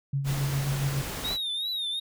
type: tone with tremolo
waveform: sine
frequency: 138.59 Hz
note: C#3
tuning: in tune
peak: -23 dBFS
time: 0.13-1.02 s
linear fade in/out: 5 ms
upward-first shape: triangle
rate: 7.3 Hz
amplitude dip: 55%
type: noise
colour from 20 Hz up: pink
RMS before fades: -35 dBFS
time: 0.24-1.38 s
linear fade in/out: 50 ms
type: tone with vibrato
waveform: triangle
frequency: 3729 Hz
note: A#7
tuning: in tune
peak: -27 dBFS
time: 1.24-2 s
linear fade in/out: 10 ms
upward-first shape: triangle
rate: 2.7 Hz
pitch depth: 120 cents each way
effects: none